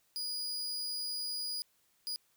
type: tone bursts at uneven times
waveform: 40% pulse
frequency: 4905 Hz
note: D#8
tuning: 26 cents flat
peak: -34 dBFS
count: 2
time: 0.16-1.62 / 2.07-2.16 s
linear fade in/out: 0 ms
effects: white hiss -72 dBFS RMS until 2.36 s